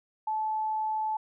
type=tone; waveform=sine; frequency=868 Hz; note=A5; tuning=24 cents flat; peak=-27 dBFS; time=0.27-1.17 s; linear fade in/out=5 ms; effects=none